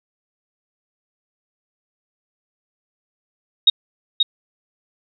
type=tone with echo; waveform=sine; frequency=3742 Hz; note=A#7; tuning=6 cents sharp; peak=-7 dBFS; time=3.67-3.7 s; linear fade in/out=5 ms; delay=530 ms; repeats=1; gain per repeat=-5 dB; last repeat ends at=4.23 s; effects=none